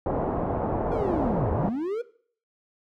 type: low-pass noise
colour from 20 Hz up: white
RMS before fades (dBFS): -27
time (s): 0.06-1.69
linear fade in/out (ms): 2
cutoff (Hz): 800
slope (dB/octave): 24
type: linear two-way sweep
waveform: triangle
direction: down then up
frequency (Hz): 488.8 to 69.7 to 488.8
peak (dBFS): -24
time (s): 0.91-2.02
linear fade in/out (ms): 10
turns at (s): 1.52
effects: noise-tail reverb RT60 0.5 s tail -18 dB re dry